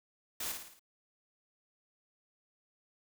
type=noise with echo; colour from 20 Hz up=white; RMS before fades=-38 dBFS; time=0.4-0.52 s; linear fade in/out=5 ms; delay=55 ms; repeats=5; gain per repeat=-5 dB; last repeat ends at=0.795 s; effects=none